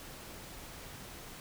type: silence
effects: pink hiss -48 dBFS RMS until 1.4 s